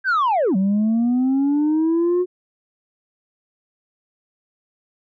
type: linear two-way sweep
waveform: sine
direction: down then up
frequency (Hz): 1613 to 186.6 to 365.1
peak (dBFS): -13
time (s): 0.04-2.26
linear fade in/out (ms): 50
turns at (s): 0.56
effects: tanh soft clip ceiling -14 dBFS